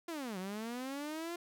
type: linear two-way sweep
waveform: sawtooth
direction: down then up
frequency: 350 to 180.2 to 350 Hz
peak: -35 dBFS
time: 0.08-1.36 s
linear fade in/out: 5 ms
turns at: 0.38 s
effects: none